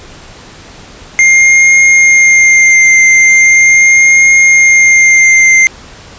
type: tone with vibrato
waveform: square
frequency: 2112 Hz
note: C7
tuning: 16 cents sharp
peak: -3 dBFS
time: 1.19-5.67 s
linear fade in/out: 0 ms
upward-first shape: triangle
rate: 0.4 Hz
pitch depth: 18 cents each way
effects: pink hiss -33 dBFS RMS until 6.18 s + resampled to 16000 Hz